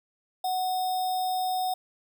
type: tone with sample-and-hold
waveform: sine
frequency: 740 Hz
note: F#5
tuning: in tune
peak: -25 dBFS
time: 0.44-1.74 s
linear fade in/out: 5 ms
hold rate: 4410 Hz
effects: none